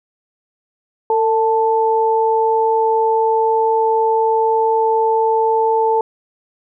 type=tone pair together; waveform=sine; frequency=450.5 / 880 Hz; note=A4 / A5; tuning=+41 / 0 cents; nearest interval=octave; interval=1159 cents; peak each=-15 dBFS; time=1.1-6.01 s; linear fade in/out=2 ms; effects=none